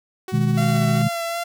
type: tone with tremolo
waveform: sawtooth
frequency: 374.3 Hz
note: F#4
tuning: 20 cents sharp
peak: -25 dBFS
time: 0.28-1.02 s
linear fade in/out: 2 ms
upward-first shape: sine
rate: 15 Hz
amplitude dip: 40%
type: chord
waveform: sine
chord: G# minor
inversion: first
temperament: equal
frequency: 123.47 / 155.56 / 207.7 Hz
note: B2 / D#3 / G#3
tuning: 0 / 0 / 0 cents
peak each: -20 / -21 / -21 dBFS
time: 0.32-1.09 s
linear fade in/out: 20 ms
type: tone with vibrato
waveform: sawtooth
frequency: 680 Hz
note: F5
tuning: 46 cents flat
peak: -20 dBFS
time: 0.57-1.44 s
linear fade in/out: 10 ms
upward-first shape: sine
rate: 2.6 Hz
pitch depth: 20 cents each way
effects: none